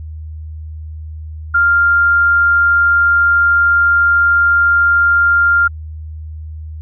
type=tone; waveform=sine; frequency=1396.9 Hz; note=F6; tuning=in tune; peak=-8 dBFS; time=1.54-5.68 s; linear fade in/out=10 ms; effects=added 78 Hz sine -25 dBFS peak until 6.81 s